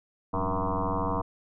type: tone with frequency modulation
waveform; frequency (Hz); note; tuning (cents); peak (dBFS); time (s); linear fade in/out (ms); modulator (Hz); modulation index
sine; 474.4; A#4; +30; -25; 0.33-1.22; 10; 93; 7.1
effects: none